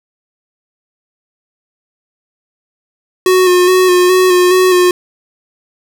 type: tone with vibrato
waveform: square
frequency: 364.9 Hz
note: F#4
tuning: 24 cents flat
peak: -7 dBFS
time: 3.26-4.91 s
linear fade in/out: 2 ms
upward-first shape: square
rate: 2.4 Hz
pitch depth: 25 cents each way
effects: none

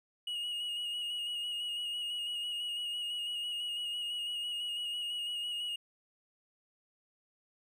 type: tone with vibrato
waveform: triangle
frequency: 2886 Hz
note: F#7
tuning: 44 cents flat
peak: -33 dBFS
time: 0.27-5.76 s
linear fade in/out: 5 ms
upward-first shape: square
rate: 6 Hz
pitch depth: 21 cents each way
effects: none

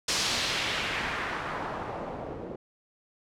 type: noise with low-pass filter sweep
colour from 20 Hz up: white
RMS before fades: -32 dBFS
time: 0.08-2.56 s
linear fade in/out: 5 ms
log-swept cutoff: 6000 to 420 Hz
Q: 1.3
effects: none

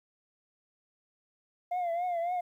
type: tone with vibrato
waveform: sine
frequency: 698.5 Hz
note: F5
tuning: in tune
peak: -26 dBFS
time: 1.71-2.41 s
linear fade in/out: 10 ms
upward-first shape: triangle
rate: 3.6 Hz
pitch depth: 88 cents each way
effects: tanh soft clip ceiling -28 dBFS + 11-bit

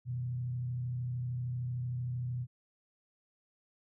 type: tone with frequency modulation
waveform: sine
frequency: 123.47 Hz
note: B2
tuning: in tune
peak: -33 dBFS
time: 0.05-2.47 s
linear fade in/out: 50 ms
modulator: 33.1 Hz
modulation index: 0.36
effects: none

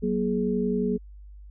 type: tone cluster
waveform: sine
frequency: 187 / 238.2 / 420 Hz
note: F#3 / A#3 / G#4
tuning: +19 / +38 / +19 cents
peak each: -27 dBFS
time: 0.02-0.98 s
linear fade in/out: 20 ms
effects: added 50 Hz sine -42 dBFS peak until 1.5 s

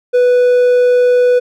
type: tone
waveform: triangle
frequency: 493.9 Hz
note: B4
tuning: in tune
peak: -5 dBFS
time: 0.13-1.4 s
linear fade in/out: 20 ms
effects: none

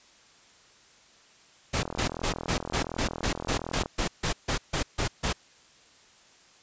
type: noise bursts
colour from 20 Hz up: pink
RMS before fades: -27 dBFS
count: 15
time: 1.73-5.33 s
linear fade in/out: 10 ms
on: 100 ms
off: 150 ms
type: click train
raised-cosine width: 1 ms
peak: -19 dBFS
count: 85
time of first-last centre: 1.83-3.859 s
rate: 41.4 Hz
effects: white hiss -57 dBFS RMS until 6.62 s + resampled to 16000 Hz

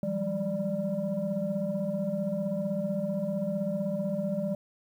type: tone cluster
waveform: sine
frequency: 164.9 / 185.8 / 201.4 / 590 Hz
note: E3 / F#3 / G3 / D5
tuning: +1 / +7 / +47 / +8 cents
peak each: -36 / -34 / -31 / -31 dBFS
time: 0.03-4.55 s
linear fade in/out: 2 ms
effects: tanh soft clip ceiling -21 dBFS + 10-bit

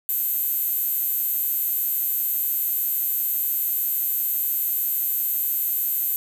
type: tone with high-pass filter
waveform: 10% pulse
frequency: 519 Hz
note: C5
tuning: 14 cents flat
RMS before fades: -24 dBFS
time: 0.09-6.16 s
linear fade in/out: 0 ms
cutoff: 12000 Hz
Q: 4
effects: none

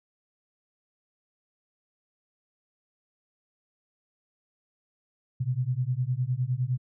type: beating tone pair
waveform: sine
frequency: 121.6 / 131.4 Hz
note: B2 / C3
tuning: -26 / +8 cents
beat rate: 9.8 Hz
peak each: -28 dBFS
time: 5.4-6.78 s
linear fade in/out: 10 ms
effects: none

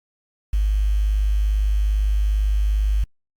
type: tone with quantisation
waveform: sine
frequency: 51.2 Hz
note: G#1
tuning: 24 cents flat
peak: -16 dBFS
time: 0.53-3.04 s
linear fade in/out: 5 ms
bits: 7
effects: Opus 48 kbps

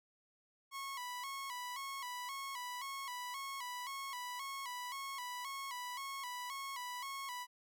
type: tone with vibrato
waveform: sawtooth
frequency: 1039 Hz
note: C6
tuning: 12 cents flat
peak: -38 dBFS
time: 0.71-7.47 s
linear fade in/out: 50 ms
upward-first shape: square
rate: 1.9 Hz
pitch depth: 90 cents each way
effects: none

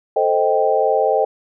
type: chord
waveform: sine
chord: A half-diminished seventh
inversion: none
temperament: equal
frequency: 440 / 523.3 / 622.3 / 784 Hz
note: A4 / C5 / Eb5 / G5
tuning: 0 / 0 / 0 / 0 cents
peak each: -19 dBFS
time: 0.16-1.25 s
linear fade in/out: 5 ms
effects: none

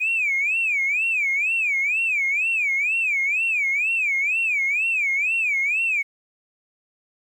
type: tone with vibrato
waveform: sine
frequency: 2417 Hz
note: D7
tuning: 49 cents sharp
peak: -18 dBFS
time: 0-6.03 s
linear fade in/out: 20 ms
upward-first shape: sine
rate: 2.1 Hz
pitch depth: 210 cents each way
effects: tanh soft clip ceiling -15 dBFS + 9-bit

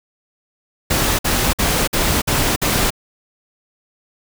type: noise bursts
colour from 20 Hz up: pink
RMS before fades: -17 dBFS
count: 6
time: 0.9-2.905 s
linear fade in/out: 10 ms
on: 290 ms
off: 53 ms
effects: none

